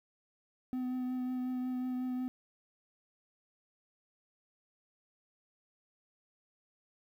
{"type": "tone with vibrato", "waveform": "triangle", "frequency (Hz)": 253.1, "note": "B3", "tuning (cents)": 43, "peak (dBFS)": -31, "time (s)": [0.73, 2.28], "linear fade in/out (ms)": 0, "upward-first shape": "triangle", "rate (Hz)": 5.5, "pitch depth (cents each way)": 17, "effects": ["11-bit"]}